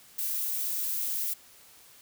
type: noise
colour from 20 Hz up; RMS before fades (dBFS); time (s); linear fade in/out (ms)
violet; -31; 0.18-1.34; 10
effects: white hiss -55 dBFS RMS until 2.01 s